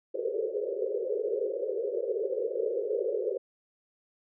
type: band-pass noise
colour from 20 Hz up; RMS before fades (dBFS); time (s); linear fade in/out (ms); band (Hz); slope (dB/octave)
white; -31; 0.14-3.38; 10; 380 to 540; 96
effects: none